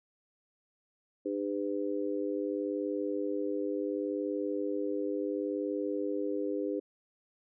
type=harmonic tone; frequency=100.7 Hz; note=G2; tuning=47 cents sharp; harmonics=3 / 4 / 5; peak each=-34 / -35 / -36 dBFS; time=1.25-6.8 s; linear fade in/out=10 ms; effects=none